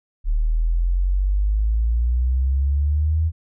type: exponential sweep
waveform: sine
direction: up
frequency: 37 to 82.1 Hz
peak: -16 dBFS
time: 0.24-3.32 s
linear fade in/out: 50 ms
effects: none